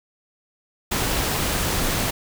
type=noise; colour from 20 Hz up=pink; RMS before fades=-23 dBFS; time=0.91-2.11 s; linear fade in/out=10 ms; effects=none